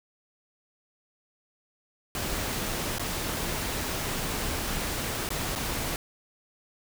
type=noise with dropouts; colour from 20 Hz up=pink; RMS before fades=-31 dBFS; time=2.15-5.96 s; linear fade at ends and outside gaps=1 ms; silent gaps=2.984-2.995 / 5.29-5.304 / 5.553-5.559 s; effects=none